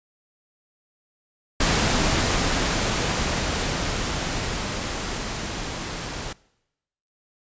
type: noise with level ramp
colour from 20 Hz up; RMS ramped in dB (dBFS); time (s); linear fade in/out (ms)
pink; -20 to -32; 1.6-6.33; 5
effects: noise-tail reverb RT60 0.9 s tail -23 dB re dry + resampled to 16000 Hz